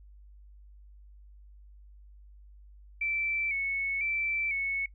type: tone with vibrato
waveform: sine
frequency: 2268 Hz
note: C#7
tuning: 39 cents sharp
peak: -28 dBFS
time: 3.01-4.86 s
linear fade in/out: 5 ms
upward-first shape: square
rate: 1 Hz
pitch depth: 48 cents each way
effects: noise-tail reverb RT60 0.1 s tail -22 dB re dry + added 50 Hz sine -50 dBFS peak until 4.94 s